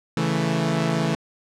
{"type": "chord", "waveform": "sawtooth", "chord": "A major", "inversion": "first", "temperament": "equal", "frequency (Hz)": [138.59, 164.81, 220], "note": ["C#3", "E3", "A3"], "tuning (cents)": [0, 0, 0], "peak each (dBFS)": [-23, -19, -22], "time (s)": [0.17, 1.15], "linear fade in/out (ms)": 2, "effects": ["low-pass 7000 Hz 12 dB/octave"]}